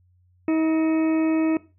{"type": "harmonic tone with a mistuned harmonic", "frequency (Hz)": 318.8, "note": "D#4", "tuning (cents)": 42, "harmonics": [1, 2, 3, 4, 6, 7, 8], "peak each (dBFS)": [-18, -31, -37, -38, -42, -41, -40], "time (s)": [0.48, 1.57], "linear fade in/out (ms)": 2, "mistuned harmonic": 6, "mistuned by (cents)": -53, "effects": ["noise-tail reverb RT60 0.3 s tail -18 dB re dry", "added 90 Hz sine -57 dBFS peak until 1.78 s"]}